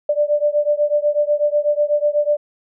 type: beating tone pair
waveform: sine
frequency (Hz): 587.3 / 595.4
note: D5 / D5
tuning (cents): 0 / +24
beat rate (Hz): 8.1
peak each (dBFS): -17 / -18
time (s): 0.09-2.37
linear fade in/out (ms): 5
effects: none